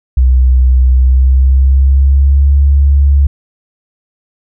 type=tone with pitch glide; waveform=sine; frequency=63.6 to 70.16 Hz; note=C2 to C#2; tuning=-48 to +21 cents; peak=-4 dBFS; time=0.17-3.27 s; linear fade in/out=5 ms; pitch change=+169 cents; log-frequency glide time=0.9-2.53 s; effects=none